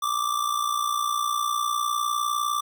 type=tone with amplitude modulation; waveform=square; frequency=1174.7 Hz; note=D6; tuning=in tune; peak=-21 dBFS; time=0.02-2.61 s; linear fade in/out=10 ms; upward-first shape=sine; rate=59.8 Hz; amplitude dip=70%; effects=none